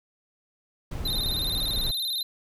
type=noise; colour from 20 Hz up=brown; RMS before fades=-31 dBFS; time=0.91-1.91 s; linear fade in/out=5 ms
type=tone with vibrato; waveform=square; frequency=3859 Hz; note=B7; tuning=41 cents flat; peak=-27 dBFS; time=1.05-2.23 s; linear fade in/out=5 ms; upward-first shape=square; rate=19 Hz; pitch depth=82 cents each way
effects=none